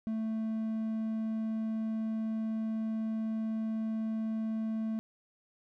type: tone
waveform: triangle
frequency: 221 Hz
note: A3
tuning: 8 cents sharp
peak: -29 dBFS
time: 0.07-4.99 s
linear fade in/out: 0 ms
effects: none